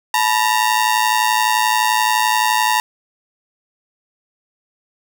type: ring-modulated tone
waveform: sawtooth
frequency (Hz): 923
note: A#5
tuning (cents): -17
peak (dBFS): -7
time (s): 0.14-2.8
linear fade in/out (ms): 0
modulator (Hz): 55.8
effects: none